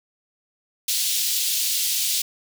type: high-pass noise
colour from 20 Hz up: pink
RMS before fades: -23 dBFS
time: 0.88-2.22 s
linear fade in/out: 5 ms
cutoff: 3300 Hz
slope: 24 dB/octave
effects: none